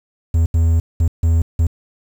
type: tone bursts at uneven times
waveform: triangle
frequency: 82.41 Hz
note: E2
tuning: in tune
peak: -9 dBFS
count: 5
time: 0.34-0.46 / 0.54-0.8 / 1-1.08 / 1.23-1.42 / 1.59-1.67 s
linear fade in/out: 5 ms
effects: 7-bit